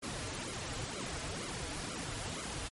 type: noise with flanger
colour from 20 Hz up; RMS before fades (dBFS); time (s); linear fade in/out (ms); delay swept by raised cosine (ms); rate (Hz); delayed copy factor
pink; -40; 0.02-2.69; 20; 1.1 to 5.6; 2.1; -1
effects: MP3 48 kbps

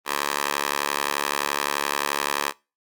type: tone with high-pass filter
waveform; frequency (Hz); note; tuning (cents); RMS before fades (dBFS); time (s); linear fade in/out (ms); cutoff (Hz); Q
10% pulse; 71.6; D2; -43; -26; 0.05-2.53; 50; 870; 0.92
effects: noise-tail reverb RT60 0.3 s tail -24 dB re dry + Opus 32 kbps

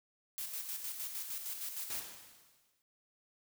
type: noise with tremolo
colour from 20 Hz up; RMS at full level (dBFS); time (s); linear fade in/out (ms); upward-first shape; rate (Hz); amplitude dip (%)
blue; -40; 0.38-2; 0; square; 6.5; 45
type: noise with exponential decay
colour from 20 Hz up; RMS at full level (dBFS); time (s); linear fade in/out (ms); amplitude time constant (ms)
white; -41; 1.9-2.82; 1; 200
effects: none

